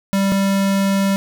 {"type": "tone pair in turn", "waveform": "square", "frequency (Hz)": [196, 196], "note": ["G3", "G3"], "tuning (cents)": [0, 0], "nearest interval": "unison", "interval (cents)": 0, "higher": "neither", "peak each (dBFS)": -15, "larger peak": "neither", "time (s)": [[0.13, 0.32], [0.32, 1.16]], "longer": "second", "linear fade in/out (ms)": 0, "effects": ["8-bit"]}